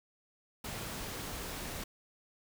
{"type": "noise", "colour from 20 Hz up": "pink", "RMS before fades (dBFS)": -41, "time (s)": [0.64, 1.84], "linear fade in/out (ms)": 5, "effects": []}